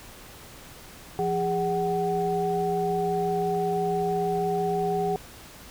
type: tone cluster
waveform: sine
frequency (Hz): 171.4 / 408.6 / 749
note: F3 / G#4 / F#5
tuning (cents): -32 / -28 / +21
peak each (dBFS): -31 / -26 / -27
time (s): 1.19-5.16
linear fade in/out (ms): 0
effects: pink hiss -46 dBFS RMS until 5.7 s